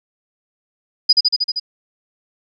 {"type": "tone with echo", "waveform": "sine", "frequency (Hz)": 4941, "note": "D#8", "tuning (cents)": -13, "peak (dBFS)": -6, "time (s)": [1.09, 1.13], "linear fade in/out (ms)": 10, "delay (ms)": 78, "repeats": 6, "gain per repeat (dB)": -2, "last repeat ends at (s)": 1.598, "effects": []}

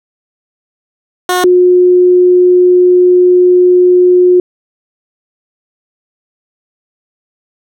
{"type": "tone pair in turn", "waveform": ["15% pulse", "sine"], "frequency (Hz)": [362.2, 360.5], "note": ["F#4", "F#4"], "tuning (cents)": [-37, -45], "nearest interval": "unison", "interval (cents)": 8, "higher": "first", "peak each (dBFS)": -3, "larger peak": "neither", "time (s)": [[1.29, 1.44], [1.44, 4.4]], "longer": "second", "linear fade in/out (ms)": 2, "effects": []}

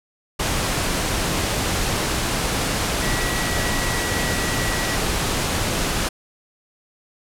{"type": "tone in noise", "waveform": "sine", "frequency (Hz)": 1933, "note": "B6", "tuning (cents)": -38, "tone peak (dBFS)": -29, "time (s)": [3.02, 4.96], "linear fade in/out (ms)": 10, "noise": "pink", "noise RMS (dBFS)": -22, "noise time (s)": [0.39, 6.09], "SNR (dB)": -10, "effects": ["low-pass 11000 Hz 12 dB/octave"]}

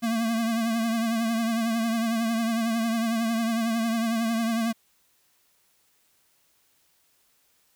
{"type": "tone with vibrato", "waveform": "square", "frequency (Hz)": 227.7, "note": "A#3", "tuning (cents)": -40, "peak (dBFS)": -24, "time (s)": [0.02, 4.73], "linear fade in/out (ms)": 20, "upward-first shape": "triangle", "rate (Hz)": 11, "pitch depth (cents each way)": 58, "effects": ["white hiss -66 dBFS RMS until 7.75 s"]}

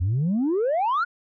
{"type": "exponential sweep", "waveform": "sine", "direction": "up", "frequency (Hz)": [82.41, 1480], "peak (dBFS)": -18, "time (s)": [0, 1.05], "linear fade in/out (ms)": 20, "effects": ["tanh soft clip ceiling -18 dBFS"]}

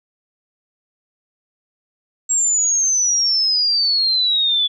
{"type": "exponential sweep", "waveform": "sine", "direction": "down", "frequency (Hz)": [7620, 3424], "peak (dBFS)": -14, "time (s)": [2.29, 4.68], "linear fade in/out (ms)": 20, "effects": []}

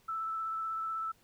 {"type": "tone with vibrato", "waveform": "sine", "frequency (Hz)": 1318.5, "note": "E6", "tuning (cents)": 0, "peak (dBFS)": -33, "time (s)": [0.08, 1.12], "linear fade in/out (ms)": 10, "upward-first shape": "sine", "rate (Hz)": 16, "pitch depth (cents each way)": 13, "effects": ["pink hiss -67 dBFS RMS until 1.23 s"]}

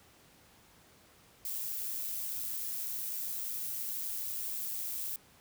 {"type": "noise with amplitude modulation", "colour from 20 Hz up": "violet", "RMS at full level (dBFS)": -36, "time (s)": [1.45, 5.16], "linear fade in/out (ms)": 2, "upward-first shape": "sine", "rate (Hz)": 112, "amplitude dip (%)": 30, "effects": ["pink hiss -61 dBFS RMS until 5.4 s", "high-pass 60 Hz 12 dB/octave"]}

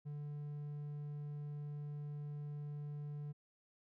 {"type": "tone", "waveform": "triangle", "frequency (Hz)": 146.83, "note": "D3", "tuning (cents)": 0, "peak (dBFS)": -40, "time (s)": [0.05, 3.33], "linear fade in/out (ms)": 20, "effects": []}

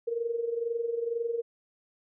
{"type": "tone with amplitude modulation", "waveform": "sine", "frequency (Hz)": 466.2, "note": "A#4", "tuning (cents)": 0, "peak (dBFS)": -25, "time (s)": [0.07, 1.42], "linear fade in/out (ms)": 10, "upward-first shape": "sine", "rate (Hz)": 22.1, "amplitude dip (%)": 70, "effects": []}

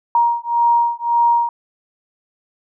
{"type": "beating tone pair", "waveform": "sine", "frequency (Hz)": [941, 942.8], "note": ["A#5", "A#5"], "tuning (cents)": [16, 19], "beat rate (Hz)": 1.8, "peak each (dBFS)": -16, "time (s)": [0.15, 1.49], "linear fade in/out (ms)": 2, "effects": []}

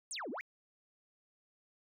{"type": "exponential two-way sweep", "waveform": "sine", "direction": "down then up", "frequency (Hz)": [9530, 216, 2439], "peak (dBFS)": -38, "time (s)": [0.11, 0.41], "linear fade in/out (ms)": 0, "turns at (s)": 0.3, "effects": ["tanh soft clip ceiling -34 dBFS"]}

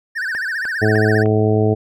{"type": "tone with vibrato", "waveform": "triangle", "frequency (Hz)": 1661.2, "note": "G#6", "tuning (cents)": 0, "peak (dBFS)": -18, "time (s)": [0.15, 1.24], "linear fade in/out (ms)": 20, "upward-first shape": "sine", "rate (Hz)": 15, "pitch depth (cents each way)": 190}
{"type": "click train", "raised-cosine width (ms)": 0.5, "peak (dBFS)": -17, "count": 4, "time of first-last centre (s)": [0.35, 1.259], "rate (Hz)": 3.3}
{"type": "harmonic tone", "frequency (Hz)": 107.7, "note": "A2", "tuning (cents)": -37, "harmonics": [1, 2, 3, 4, 5, 6, 7], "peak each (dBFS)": [-16, -21, -21, -17, -30, -24, -27], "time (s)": [0.81, 1.75], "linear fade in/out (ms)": 20}
{"effects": []}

